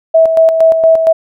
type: tone with tremolo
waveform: sine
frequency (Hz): 650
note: E5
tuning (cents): -24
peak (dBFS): -3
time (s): 0.14-1.13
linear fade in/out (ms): 10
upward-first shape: square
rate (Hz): 4.3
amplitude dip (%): 50
effects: none